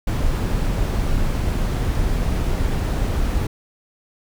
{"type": "noise", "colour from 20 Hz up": "brown", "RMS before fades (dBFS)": -20, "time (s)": [0.07, 3.47], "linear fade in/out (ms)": 5, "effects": []}